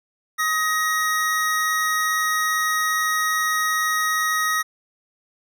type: tone pair together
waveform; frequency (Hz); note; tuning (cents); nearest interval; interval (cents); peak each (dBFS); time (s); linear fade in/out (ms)
square; 1261 / 1889.4; D#6 / A#6; +23 / +23; perfect fifth; 700; -23; 0.38-4.63; 20
effects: none